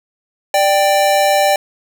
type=tone pair together; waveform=square; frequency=591.1 / 784 Hz; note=D5 / G5; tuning=+11 / 0 cents; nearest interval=perfect fourth; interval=489 cents; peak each=-14 dBFS; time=0.54-1.56 s; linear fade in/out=2 ms; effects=none